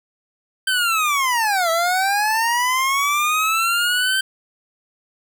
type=linear two-way sweep; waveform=25% pulse; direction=down then up; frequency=1560 to 650 to 1560 Hz; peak=-13 dBFS; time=0.67-4.21 s; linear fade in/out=5 ms; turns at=1.7 s; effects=none